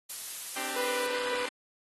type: noise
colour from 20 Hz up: blue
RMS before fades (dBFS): -37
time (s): 0.09-1.07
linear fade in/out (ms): 10
type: chord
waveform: 5% pulse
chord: C suspended second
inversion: none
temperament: equal with one note detuned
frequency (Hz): 261.6 / 298.5 / 392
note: C4 / D4 / G4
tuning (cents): 0 / +28 / 0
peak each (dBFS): -29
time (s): 0.56-1.49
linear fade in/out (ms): 5
type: harmonic tone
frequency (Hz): 493.9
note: B4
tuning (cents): 0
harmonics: 1 / 2 / 3 / 4 / 5 / 6 / 7 / 8 / 9 / 10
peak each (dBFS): -32 / -38 / -42 / -44 / -46 / -48 / -49 / -50 / -51 / -52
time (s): 0.76-1.46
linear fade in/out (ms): 5
effects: AAC 32 kbps